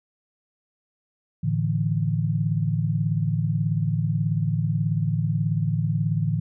sine chord, A suspended fourth, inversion none, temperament just, 110 / 146.67 / 165 Hz, A2 / D3 / E3, 0 / -2 / +2 cents, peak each -25 dBFS, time 1.43-6.4 s, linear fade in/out 10 ms, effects none

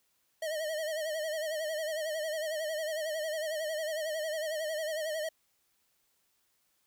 square tone with vibrato, 625 Hz, D#5, 8 cents sharp, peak -33 dBFS, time 0.42-5.29 s, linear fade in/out 5 ms, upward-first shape sine, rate 11 Hz, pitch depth 73 cents each way, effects white hiss -74 dBFS RMS until 6.86 s

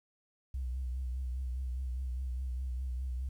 sine tone with vibrato, 63.6 Hz, C2, 48 cents flat, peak -32 dBFS, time 0.54-3.29 s, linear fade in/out 5 ms, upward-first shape triangle, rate 4.9 Hz, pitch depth 75 cents each way, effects tanh soft clip ceiling -30 dBFS + 11-bit

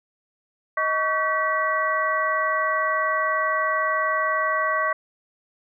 sine tone cluster, 627 / 1130 / 1536 / 1943 Hz, D#5 / C#6 / G6 / B6, +13 / +33 / -36 / -29 cents, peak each -27 / -23 / -29 / -26 dBFS, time 0.77-4.93 s, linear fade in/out 5 ms, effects none

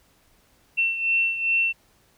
sine beating tone pair, 2700 / 2702.5 Hz, E7 / E7, +41 / +42 cents, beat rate 2.5 Hz, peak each -21 / -27 dBFS, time 0.77-1.73 s, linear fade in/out 20 ms, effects pink hiss -61 dBFS RMS until 2.17 s

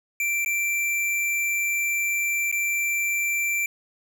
square tone with dropouts, 2349 Hz, D7, in tune, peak -23 dBFS, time 0.2-3.66 s, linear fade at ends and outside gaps 2 ms, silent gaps 0.448-0.46 / 2.515-2.525 s, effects none

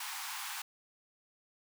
pink high-pass noise, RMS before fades -41 dBFS, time 0-0.62 s, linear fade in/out 5 ms, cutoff 790 Hz, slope 96 dB/octave, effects none

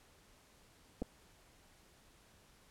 clicks, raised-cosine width 2 ms, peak -26 dBFS, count 2, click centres 1.019 / 1.023 s, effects pink hiss -65 dBFS RMS until 2.7 s + low-pass 12000 Hz 12 dB/octave

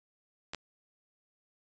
clicks, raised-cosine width 0.2 ms, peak -21 / -20 dBFS, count 2, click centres 0.535 / 0.547 s, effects resampled to 16000 Hz

